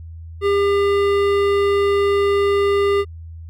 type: tone with hard clipping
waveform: sine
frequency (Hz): 401.3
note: G4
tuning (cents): +41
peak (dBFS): -16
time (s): 0.41-3.05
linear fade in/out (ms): 50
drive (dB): 14
effects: added 82 Hz sine -32 dBFS peak until 3.49 s